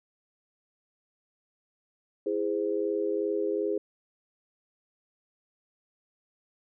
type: chord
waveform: sine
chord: E augmented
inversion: none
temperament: just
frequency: 329.6 / 412 / 515 Hz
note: E4 / G#4 / B#4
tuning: 0 / -14 / -28 cents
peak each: -32 / -28 / -33 dBFS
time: 2.26-3.78 s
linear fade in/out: 5 ms
effects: none